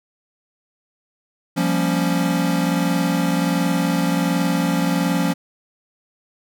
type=chord; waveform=square; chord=G half-diminished seventh; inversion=third; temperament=equal; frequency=174.61 / 196 / 233.1 / 277.2 Hz; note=F3 / G3 / Bb3 / Db4; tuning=0 / 0 / 0 / 0 cents; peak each=-21 / -27 / -27 / -23 dBFS; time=1.56-5.34 s; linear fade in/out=20 ms; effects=none